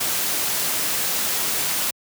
white noise, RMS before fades -23 dBFS, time 0-1.91 s, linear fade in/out 10 ms, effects high-pass 100 Hz 12 dB/octave

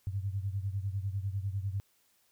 sine beating tone pair, 95.8 / 105.8 Hz, G2 / G#2, -39 / +33 cents, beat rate 10 Hz, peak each -33 / -37 dBFS, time 0.07-1.8 s, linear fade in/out 0 ms, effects white hiss -70 dBFS RMS until 2.31 s

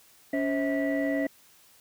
sine tone cluster, 281.1 / 529 / 647 / 1950 Hz, C#4 / C5 / E5 / B6, +24 / +19 / -32 / -23 cents, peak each -26 / -32 / -30 / -34 dBFS, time 0.33-1.27 s, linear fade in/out 5 ms, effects tanh soft clip ceiling -18 dBFS + white hiss -58 dBFS RMS until 1.8 s

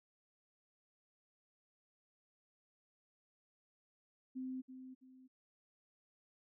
sine tone with echo, 258.7 Hz, C4, 19 cents flat, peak -40 dBFS, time 4.35-4.62 s, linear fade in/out 20 ms, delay 330 ms, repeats 2, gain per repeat -9 dB, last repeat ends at 5.28 s, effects none

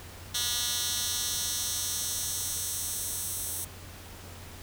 10% pulse tone with high-pass filter sweep, 241.2 Hz, B3, 41 cents flat, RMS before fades -32 dBFS, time 0.34-3.65 s, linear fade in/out 10 ms, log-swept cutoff 3900 to 9300 Hz, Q 1.2, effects added 89 Hz sine -47 dBFS peak until 4.62 s + pink hiss -47 dBFS RMS until 4.62 s

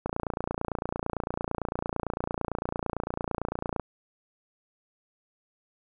click train, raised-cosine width 1 ms, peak -15 dBFS, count 109, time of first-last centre 0.06-3.797 s, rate 28.9 Hz, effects none

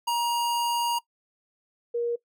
square / sine tone pair in turn, 946 / 473 Hz, A#5 / A#4, +25 / +25 cents, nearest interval octave, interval 1200 cents, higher first, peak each -24 dBFS, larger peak neither, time 0.07-0.99 / 1.94-2.16 s, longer first, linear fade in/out 10 ms, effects noise-tail reverb RT60 0.1 s tail -20 dB re dry

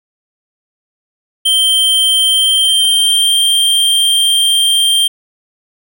square tone with pitch glide, 3132 to 3172 Hz, G7 to G7, -2 to +20 cents, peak -9 dBFS, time 1.45-5.08 s, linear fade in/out 10 ms, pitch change +22 cents, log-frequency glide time 2.26-3.35 s, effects none

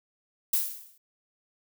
violet noise with exponential decay, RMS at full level -22 dBFS, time 0.53-0.98 s, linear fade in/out 5 ms, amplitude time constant 96 ms, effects none

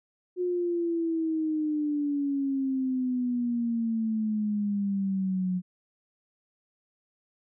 sine exponential sweep, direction down, 362.6 to 180.6 Hz, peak -25 dBFS, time 0.36-5.62 s, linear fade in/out 50 ms, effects none

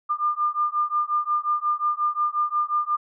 sine beating tone pair, 1200 / 1205.6 Hz, D6 / D6, +37 / +45 cents, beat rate 5.6 Hz, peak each -24 dBFS, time 0.09-2.97 s, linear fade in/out 20 ms, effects none

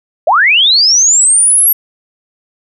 sine linear sweep, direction up, 554.4 to 11720 Hz, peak -5 dBFS, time 0.27-1.73 s, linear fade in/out 5 ms, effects none

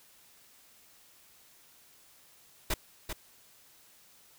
pink noise with echo, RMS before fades -29 dBFS, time 2.7-2.74 s, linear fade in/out 5 ms, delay 390 ms, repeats 1, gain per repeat -7 dB, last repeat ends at 3.13 s, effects white hiss -60 dBFS RMS until 4.38 s

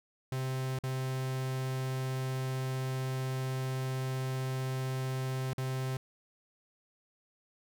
45% pulse tone with dropouts, 130.81 Hz, C3, in tune, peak -32 dBFS, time 0.32-5.97 s, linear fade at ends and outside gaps 2 ms, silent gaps 0.788-0.836 / 5.533-5.58 s, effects none

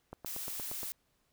click train, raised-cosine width 1 ms, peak -29 dBFS, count 7, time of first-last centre 0.13-0.832 s, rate 8.55 Hz
blue noise, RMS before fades -40 dBFS, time 0.26-0.92 s, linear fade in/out 0 ms
effects pink hiss -75 dBFS RMS until 1.32 s

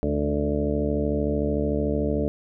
harmonic tone with a mistuned harmonic, 73.4 Hz, D2, in tune, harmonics 1 / 2 / 3 / 4 / 5 / 6 / 7 / 8 / 9, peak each -28 / -32 / -29 / -28 / -38 / -28 / -39 / -30 / -39 dBFS, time 0.03-2.28 s, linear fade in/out 0 ms, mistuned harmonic 3, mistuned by -46 cents, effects none

